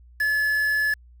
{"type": "tone with quantisation", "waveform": "triangle", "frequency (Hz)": 1718, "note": "A6", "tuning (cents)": -42, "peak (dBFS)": -18, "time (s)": [0.2, 0.94], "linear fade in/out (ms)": 5, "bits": 6, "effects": ["added 60 Hz sine -47 dBFS peak until 1.2 s"]}